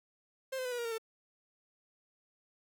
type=tone with pitch steps; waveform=45% pulse; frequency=528 / 513.6 / 499.5 / 485.9 / 472.6 / 459.7 / 447.1 Hz; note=C5 / C5 / B4 / B4 / A#4 / A#4 / A4; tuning=+16 / -32 / +20 / -28 / +24 / -24 / +28 cents; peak=-35 dBFS; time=0.52-0.982 s; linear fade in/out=10 ms; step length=66 ms; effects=none